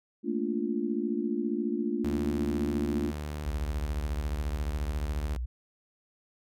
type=chord; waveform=sine; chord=Bb major seventh; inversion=third; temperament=just; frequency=218.5 / 233.1 / 291.4 / 349.6 Hz; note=A3 / Bb3 / D4 / F4; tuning=-12 / 0 / -13 / +2 cents; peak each=-33 dBFS; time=0.23-3.13 s; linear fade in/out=50 ms
type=tone with vibrato; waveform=sawtooth; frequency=74.8 Hz; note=D2; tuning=32 cents sharp; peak=-30 dBFS; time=2.04-5.37 s; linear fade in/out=5 ms; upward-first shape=sine; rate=14 Hz; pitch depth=11 cents each way
type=tone; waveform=sine; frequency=60.6 Hz; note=B1; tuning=32 cents flat; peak=-30 dBFS; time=3.45-5.46 s; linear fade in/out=10 ms
effects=none